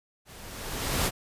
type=noise with level ramp; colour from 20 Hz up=pink; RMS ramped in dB=-49 to -23 dBFS; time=0.25-1.11 s; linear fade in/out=50 ms; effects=resampled to 32000 Hz